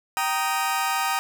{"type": "chord", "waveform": "sawtooth", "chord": "Eb major", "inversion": "first", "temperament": "just", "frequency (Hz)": [777.8, 933.4, 1244.5], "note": ["G5", "Bb5", "Eb6"], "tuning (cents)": [-14, 2, 0], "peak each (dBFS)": -23, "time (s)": [0.17, 1.19], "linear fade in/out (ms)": 0, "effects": []}